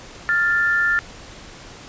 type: tone pair together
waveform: sine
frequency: 1401.7 / 1766 Hz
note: F6 / A6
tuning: +6 / +6 cents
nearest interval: major third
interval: 400 cents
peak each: -19 / -18 dBFS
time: 0.29-0.99 s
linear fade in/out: 0 ms
effects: pink hiss -40 dBFS RMS until 1.88 s + resampled to 16000 Hz